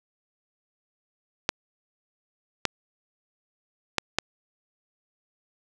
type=clicks; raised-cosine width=0.2 ms; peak=-4 dBFS; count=4; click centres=1.491 / 2.653 / 3.983 / 4.186 s; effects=none